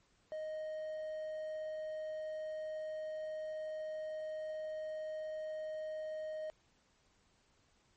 triangle tone, 622.3 Hz, D#5, in tune, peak -37 dBFS, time 0.32-6.5 s, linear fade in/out 0 ms, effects pink hiss -72 dBFS RMS until 7.96 s + MP3 32 kbps

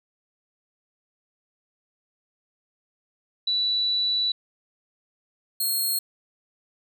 sine / 5% pulse tone pair in turn, 3951 / 4257 Hz, B7 / C8, 0 / +29 cents, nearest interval minor second, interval 129 cents, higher second, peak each -21 / -16 dBFS, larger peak second, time 3.47-4.32 / 5.6-5.99 s, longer first, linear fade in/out 5 ms, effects none

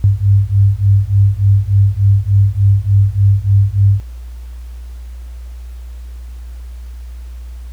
sine beating tone pair, 98 / 101.4 Hz, G2 / G#2, 0 / -41 cents, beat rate 3.4 Hz, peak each -11 dBFS, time 0.04-4 s, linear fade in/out 0 ms, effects added 60 Hz sine -26 dBFS peak until 7.72 s + pink hiss -49 dBFS RMS until 7.72 s

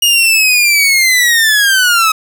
sawtooth linear sweep, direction down, 2873 to 1268 Hz, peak -4 dBFS, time 0.02-2.12 s, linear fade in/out 5 ms, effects none

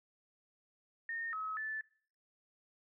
sine tone with pitch steps, 1834 / 1282 / 1751 Hz, A#6 / E6 / A6, -29 / -49 / -9 cents, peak -37 dBFS, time 1.09-1.81 s, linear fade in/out 2 ms, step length 240 ms, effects noise-tail reverb RT60 0.5 s tail -21 dB re dry

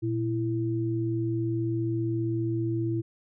sine tone pair together, 117.63 / 332.7 Hz, A#2 / E4, +16 / +16 cents, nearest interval octave + tritone, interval 1800 cents, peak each -28 dBFS, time 0.02-3.02 s, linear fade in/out 20 ms, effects none

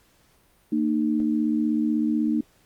sine tone pair together, 228.6 / 304.7 Hz, A#3 / D#4, -34 / -36 cents, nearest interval perfect fourth, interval 498 cents, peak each -23 dBFS, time 0.72-2.41 s, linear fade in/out 5 ms, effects pink hiss -61 dBFS RMS until 2.65 s + Opus 48 kbps

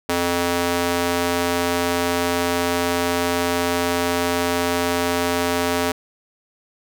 square tone with high-pass filter, 87 Hz, F2, 6 cents flat, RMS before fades -21 dBFS, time 0.09-5.92 s, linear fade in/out 5 ms, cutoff 340 Hz, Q 0.77, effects none

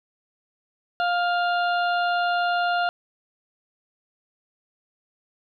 harmonic tone with a mistuned harmonic, 703 Hz, F5, 11 cents sharp, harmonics 1 / 2 / 4 / 5 / 6, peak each -22 / -25 / -34 / -39 / -39 dBFS, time 1-2.89 s, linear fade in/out 0 ms, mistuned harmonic 6, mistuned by -20 cents, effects 10-bit

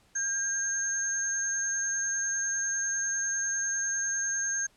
sine tone pair together, 1600 / 6405 Hz, G6 / G8, +35 / +36 cents, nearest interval 2 octaves, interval 2401 cents, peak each -33 / -28 dBFS, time 0.15-4.67 s, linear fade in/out 10 ms, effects pink hiss -64 dBFS RMS until 4.76 s + low-pass 10000 Hz 12 dB/octave

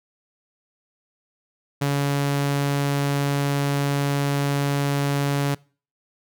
sawtooth tone, 141.5 Hz, C#3, 36 cents sharp, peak -16 dBFS, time 1.81-5.55 s, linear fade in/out 10 ms, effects noise-tail reverb RT60 0.4 s tail -24 dB re dry

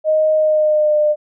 sine tone with pitch glide, 622.3 to 601.8 Hz, D#5 to D5, 0 to +42 cents, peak -11 dBFS, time 0.04-1.16 s, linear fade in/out 50 ms, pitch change -58 cents, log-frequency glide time 0.34-0.98 s, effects none

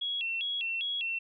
sine tone with vibrato, 3000 Hz, F#7, 23 cents sharp, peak -30 dBFS, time 0.01-1.19 s, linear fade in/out 10 ms, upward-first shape square, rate 2.5 Hz, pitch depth 180 cents each way, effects none

